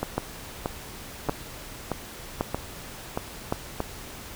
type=two click trains; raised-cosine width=1 ms; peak=-12 / -10 dBFS; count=7 / 4; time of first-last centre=0.03-3.804 / 0.18-3.524 s; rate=1.59 / 0.897 Hz; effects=pink hiss -41 dBFS RMS until 4.35 s

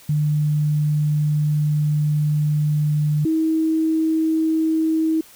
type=tone pair in turn; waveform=sine; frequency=150 / 319.2 Hz; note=D3 / D#4; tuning=+37 / +44 cents; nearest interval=octave + minor second; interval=1307 cents; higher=second; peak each=-16 dBFS; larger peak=neither; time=0.09-3.25 / 3.25-5.21 s; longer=first; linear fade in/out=5 ms; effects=white hiss -47 dBFS RMS until 5.35 s

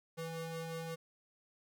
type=ring-modulated tone; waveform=40% pulse; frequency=328.4 Hz; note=E4; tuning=6 cents flat; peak=-36 dBFS; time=0.17-0.96 s; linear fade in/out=20 ms; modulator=167 Hz; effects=none

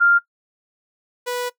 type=tone pair in turn; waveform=sine / sawtooth; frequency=1396.9 / 491.2 Hz; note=F6 / B4; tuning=0 / -9 cents; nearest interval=octave + tritone; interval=1809 cents; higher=first; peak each=-11 / -19 dBFS; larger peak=first; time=0-0.19 / 1.26-1.5 s; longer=second; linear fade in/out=20 ms; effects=noise-tail reverb RT60 0.1 s tail -18 dB re dry

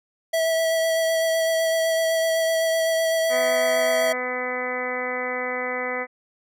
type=tone with vibrato; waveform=square; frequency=652 Hz; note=E5; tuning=19 cents flat; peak=-20 dBFS; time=0.33-4.13 s; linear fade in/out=10 ms; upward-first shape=sine; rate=7.9 Hz; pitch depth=12 cents each way
type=harmonic tone; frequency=251 Hz; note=B3; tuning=28 cents sharp; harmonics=1 / 2 / 3 / 4 / 5 / 6 / 7 / 8 / 9; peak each=-37 / -29 / -34 / -37 / -35 / -40 / -37 / -29 / -38 dBFS; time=3.29-6.07 s; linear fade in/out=50 ms
effects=none

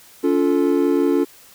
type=chord; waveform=triangle; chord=Db augmented; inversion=none; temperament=equal with one note detuned; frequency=283.3 / 349.2 / 440 Hz; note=Db4 / F4 / A4; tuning=+38 / 0 / 0 cents; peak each=-16 / -17 / -19 dBFS; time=0.23-1.25 s; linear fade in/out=20 ms; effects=white hiss -47 dBFS RMS until 1.54 s

